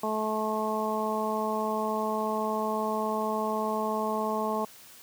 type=harmonic tone; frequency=216.5 Hz; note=A3; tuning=28 cents flat; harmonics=1 / 2 / 3 / 4 / 5; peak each=-33 / -33 / -33 / -33 / -33 dBFS; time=0.03-4.65 s; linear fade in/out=5 ms; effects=white hiss -51 dBFS RMS until 5.02 s + high-pass 80 Hz 12 dB/octave